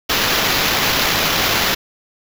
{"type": "noise with sample-and-hold", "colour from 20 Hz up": "violet", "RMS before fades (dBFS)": -17, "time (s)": [0.09, 1.75], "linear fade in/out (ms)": 10, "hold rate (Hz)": 8820, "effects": []}